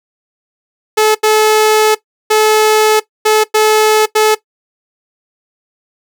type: tone bursts at uneven times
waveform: sawtooth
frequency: 431.4 Hz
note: A4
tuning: 34 cents flat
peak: -3 dBFS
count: 6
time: 0.97-1.15 / 1.23-1.95 / 2.3-3 / 3.25-3.44 / 3.54-4.06 / 4.15-4.35 s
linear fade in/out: 10 ms
effects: noise-tail reverb RT60 0.1 s tail -17 dB re dry